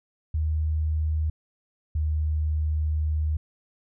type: tone pair in turn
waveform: sine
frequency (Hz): 77.78 / 76.98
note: D#2 / D#2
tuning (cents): 0 / -18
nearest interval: unison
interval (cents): 18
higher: first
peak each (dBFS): -22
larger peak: neither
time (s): 0.34-1.3 / 1.95-3.37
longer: second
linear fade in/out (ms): 5
effects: none